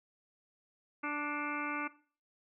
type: harmonic tone with a mistuned harmonic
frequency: 293.6 Hz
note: D4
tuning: in tune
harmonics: 1 / 2 / 3 / 4 / 5 / 6 / 7 / 8 / 9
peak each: -39 / -48 / -44 / -40 / -41 / -54 / -43 / -46 / -48 dBFS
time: 1.03-1.88 s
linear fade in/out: 10 ms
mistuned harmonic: 7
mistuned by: +52 cents
effects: noise-tail reverb RT60 0.4 s tail -17 dB re dry